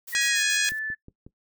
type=noise with tremolo; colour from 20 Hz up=blue; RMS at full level=-39 dBFS; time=0.07-0.79 s; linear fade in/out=10 ms; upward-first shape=square; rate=7 Hz; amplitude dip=80%
type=tone with pitch glide; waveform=sine; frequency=1907 to 1748.7 Hz; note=A#6 to A6; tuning=+39 to -11 cents; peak=-28 dBFS; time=0.12-0.95 s; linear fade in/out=20 ms; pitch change=-150 cents; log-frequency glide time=0.3-0.42 s
type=harmonic tone; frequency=830.6 Hz; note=G#5; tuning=in tune; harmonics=2 / 3 / 4 / 5 / 6 / 7 / 8 / 9 / 10; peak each=-27 / -29 / -30 / -31 / -32 / -32 / -33 / -34 / -34 dBFS; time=0.15-0.69 s; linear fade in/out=0 ms
type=click train; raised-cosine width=3 ms; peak=-31 dBFS; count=4; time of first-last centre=0.72-1.265 s; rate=5.5 Hz
effects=noise-tail reverb RT60 0.1 s tail -17 dB re dry